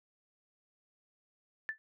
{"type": "tone with exponential decay", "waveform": "sine", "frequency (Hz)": 1760, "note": "A6", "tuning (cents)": 0, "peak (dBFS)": -29, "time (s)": [1.69, 1.78], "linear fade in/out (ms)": 0, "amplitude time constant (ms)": 19, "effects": []}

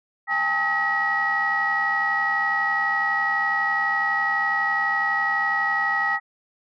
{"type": "tone cluster", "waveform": "sine", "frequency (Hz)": [801, 873, 1275, 1916], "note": ["G5", "A5", "D#6", "A#6"], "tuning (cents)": [37, -14, 42, 47], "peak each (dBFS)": [-27, -30, -26, -21], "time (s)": [0.27, 6.2], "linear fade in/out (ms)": 50, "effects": ["tanh soft clip ceiling -13 dBFS"]}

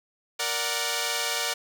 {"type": "chord", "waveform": "5% pulse", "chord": "Bb augmented", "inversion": "none", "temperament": "equal", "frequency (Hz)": [466.2, 587.3, 740], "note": ["Bb4", "D5", "F#5"], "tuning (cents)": [0, 0, 0], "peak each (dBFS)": -19, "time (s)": [0.39, 1.54], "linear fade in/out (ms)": 10, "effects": []}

